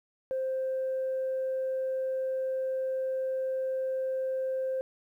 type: tone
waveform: sine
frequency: 524 Hz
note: C5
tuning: 2 cents sharp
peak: -27 dBFS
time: 0.31-4.81 s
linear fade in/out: 0 ms
effects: tanh soft clip ceiling -25 dBFS + 11-bit